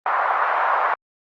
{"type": "band-pass noise", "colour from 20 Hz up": "white", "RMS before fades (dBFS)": -20, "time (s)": [0.06, 0.94], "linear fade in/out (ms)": 2, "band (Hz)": [730, 1300], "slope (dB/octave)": 24, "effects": ["Opus 24 kbps"]}